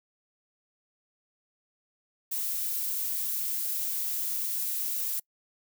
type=noise; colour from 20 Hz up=violet; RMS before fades=-31 dBFS; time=2.31-5.2 s; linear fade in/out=10 ms; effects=noise-tail reverb RT60 0.1 s tail -26 dB re dry